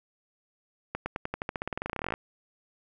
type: accelerating click train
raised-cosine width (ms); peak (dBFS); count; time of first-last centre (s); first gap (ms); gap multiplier
0.5; -16; 25; 0.95-2.139; 110; 0.92
effects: none